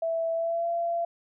sine tone with pitch glide, 659.3 to 681.4 Hz, E5 to F5, 0 to -43 cents, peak -25 dBFS, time 0.02-1.05 s, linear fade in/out 5 ms, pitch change +57 cents, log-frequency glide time 0.33-0.69 s, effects none

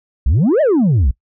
sine exponential two-way sweep, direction up then down, 54.4 to 654 to 54.4 Hz, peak -7 dBFS, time 0.26-1.11 s, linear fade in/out 5 ms, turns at 0.61 s, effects noise-tail reverb RT60 0.1 s tail -24 dB re dry + tanh soft clip ceiling -9 dBFS

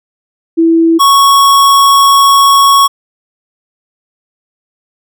sine / square tone pair in turn, 329.6 / 1108.6 Hz, E4 / C#6, 0 / 0 cents, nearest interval octave + major sixth, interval 2100 cents, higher second, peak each -4 dBFS, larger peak neither, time 0.57-0.99 / 0.99-2.88 s, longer second, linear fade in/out 20 ms, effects none

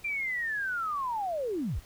sine linear sweep, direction down, 2387 to 30.87 Hz, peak -29 dBFS, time 0.04-1.8 s, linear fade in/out 10 ms, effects pink hiss -55 dBFS RMS until 1.85 s

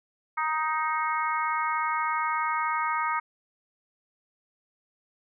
harmonic tone, 312.2 Hz, D#4, 6 cents sharp, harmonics 3 / 4 / 5 / 6 / 7, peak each -29 / -28 / -36 / -38 / -34 dBFS, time 0.37-3.2 s, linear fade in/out 10 ms, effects none

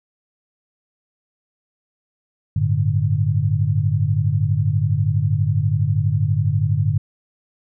sine chord, G suspended second, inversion none, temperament just, 98 / 110.25 / 147 Hz, G2 / A2 / D3, 0 / +4 / +2 cents, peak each -20 dBFS, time 2.56-6.98 s, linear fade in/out 5 ms, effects none

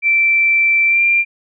sine tone with pitch glide, 2339 to 2380 Hz, D7 to D7, -8 to +22 cents, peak -10 dBFS, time 0.02-1.25 s, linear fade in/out 50 ms, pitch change +30 cents, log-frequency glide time 0.87-1.02 s, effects none

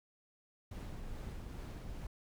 brown noise with tremolo, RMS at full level -43 dBFS, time 0.71-2.07 s, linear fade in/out 5 ms, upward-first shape triangle, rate 2.4 Hz, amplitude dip 30%, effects none

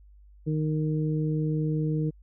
harmonic tone, 154.5 Hz, D#3, 12 cents flat, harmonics 1 / 2 / 3, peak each -25 / -31 / -35 dBFS, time 0.46-2.11 s, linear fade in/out 20 ms, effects added 50 Hz sine -50 dBFS peak until 2.22 s

